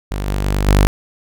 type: tone with level steps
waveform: sawtooth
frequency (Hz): 49.36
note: G1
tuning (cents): +13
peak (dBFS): -16 / -13 / -11 / -5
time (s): 0.11-0.87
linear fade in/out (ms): 0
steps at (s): 0.27 / 0.45 / 0.67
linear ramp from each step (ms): 2
effects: none